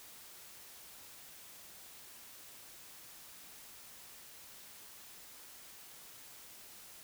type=silence; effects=white hiss -54 dBFS RMS until 7.03 s